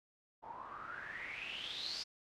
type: noise with low-pass filter sweep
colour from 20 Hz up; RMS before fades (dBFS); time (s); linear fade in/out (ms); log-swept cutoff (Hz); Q
white; -45; 0.42-2.04; 20; 830 to 5000; 8.9
effects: none